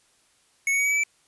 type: tone with pitch steps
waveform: square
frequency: 2207 / 2229 / 2251 / 2273 / 2295 / 2318 Hz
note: C#7 / C#7 / C#7 / C#7 / D7 / D7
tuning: -8 / +9 / +26 / +43 / -40 / -23 cents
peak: -21 dBFS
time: 0.67-1.036 s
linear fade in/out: 2 ms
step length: 61 ms
effects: white hiss -63 dBFS RMS until 1.27 s + resampled to 24000 Hz